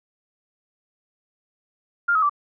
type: tone with pitch steps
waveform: sine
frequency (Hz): 1401 / 1277.3 / 1164.6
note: F6 / D#6 / D6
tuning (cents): +5 / +45 / -15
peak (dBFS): -16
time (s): 2.08-2.296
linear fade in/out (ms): 10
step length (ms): 72
effects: none